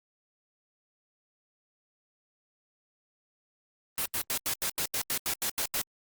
white noise bursts, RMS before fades -30 dBFS, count 12, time 3.98-5.816 s, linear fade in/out 0 ms, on 76 ms, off 84 ms, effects Opus 32 kbps

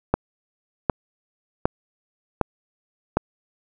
click train, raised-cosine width 1 ms, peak -3 dBFS, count 5, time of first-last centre 0.14-3.17 s, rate 1.32 Hz, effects none

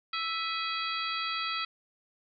harmonic tone with a mistuned harmonic, 659.3 Hz, E5, in tune, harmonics 2 / 3 / 4 / 5 / 6 / 7, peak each -34 / -40 / -38 / -38 / -39 / -40 dBFS, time 0.13-1.65 s, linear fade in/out 5 ms, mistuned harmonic 4, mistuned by -82 cents, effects none

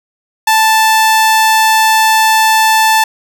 sawtooth tone, 880 Hz, A5, in tune, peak -3 dBFS, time 0.47-3.04 s, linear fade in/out 5 ms, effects none

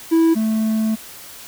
triangle tone pair in turn, 327.8 / 219.5 Hz, E4 / A3, -10 / -4 cents, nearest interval perfect fifth, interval 694 cents, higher first, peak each -9 / -14 dBFS, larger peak first, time 0.11-0.35 / 0.35-0.96 s, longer second, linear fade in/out 20 ms, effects white hiss -38 dBFS RMS until 1.47 s

